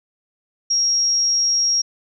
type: tone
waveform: sine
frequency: 5600 Hz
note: F8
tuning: 4 cents sharp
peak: -15 dBFS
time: 0.7-1.82 s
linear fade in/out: 10 ms
effects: none